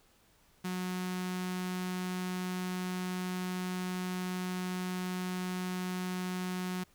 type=tone with notch filter; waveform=sawtooth; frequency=182.6 Hz; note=F#3; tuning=23 cents flat; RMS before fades=-36 dBFS; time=0.64-6.84 s; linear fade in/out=10 ms; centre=520 Hz; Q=1.4; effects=pink hiss -66 dBFS RMS until 6.94 s